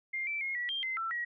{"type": "tone with pitch steps", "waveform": "sine", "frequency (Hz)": [2112, 2329, 2152, 1939, 3185, 2066, 1339, 1909], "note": ["C7", "D7", "C7", "B6", "G7", "C7", "E6", "A#6"], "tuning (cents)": [16, -15, 48, -32, 27, -22, 27, 41], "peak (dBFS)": -32, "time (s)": [0.13, 1.25], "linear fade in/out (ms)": 10, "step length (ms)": 140, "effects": []}